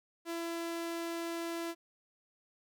sawtooth tone, 335.8 Hz, E4, 32 cents sharp, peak -32 dBFS, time 0.25-1.75 s, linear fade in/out 50 ms, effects none

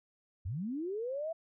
sine linear sweep, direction up, 74.9 to 670 Hz, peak -34 dBFS, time 0.45-1.33 s, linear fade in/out 10 ms, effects none

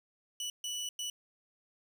25% pulse tone bursts at uneven times, 2959 Hz, F#7, 1 cent flat, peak -32 dBFS, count 3, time 0.4-0.5 / 0.64-0.89 / 0.99-1.1 s, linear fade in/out 2 ms, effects none

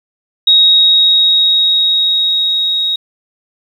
sine tone with level ramp, 3777 Hz, A#7, 22 cents sharp, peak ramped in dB -4 to -12 dBFS, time 0.47-2.96 s, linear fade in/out 5 ms, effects 7-bit

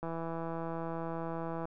click train, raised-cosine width 1 ms, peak -25 dBFS, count 269, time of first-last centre 0.03-1.654 s, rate 165 Hz, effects none

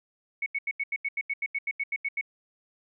sine tone bursts, 2217 Hz, C#7, in tune, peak -26 dBFS, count 15, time 0.42-2.212 s, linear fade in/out 5 ms, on 42 ms, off 83 ms, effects none

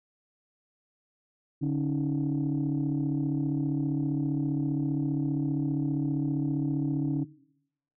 sine tone cluster, 144.9 / 276.7 / 311.8 Hz, D3 / C#4 / D#4, -23 / -3 / +4 cents, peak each -27 / -29 / -31 dBFS, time 1.61-7.25 s, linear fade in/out 20 ms, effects noise-tail reverb RT60 0.8 s tail -21 dB re dry + tanh soft clip ceiling -20 dBFS

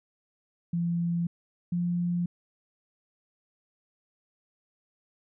sine tone pair in turn, 170.9 / 174.59 Hz, F3 / F3, -37 / 0 cents, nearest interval unison, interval 37 cents, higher second, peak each -25 dBFS, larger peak neither, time 0.73-1.27 / 1.72-2.26 s, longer neither, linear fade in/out 5 ms, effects none

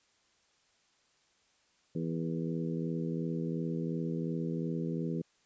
harmonic tone with a mistuned harmonic, 82.8 Hz, E2, 8 cents sharp, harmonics 2 / 3 / 4 / 5 / 6, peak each -34 / -38 / -40 / -42 / -44 dBFS, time 1.95-5.22 s, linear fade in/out 5 ms, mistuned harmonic 6, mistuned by -29 cents, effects white hiss -70 dBFS RMS until 5.45 s + resampled to 16000 Hz

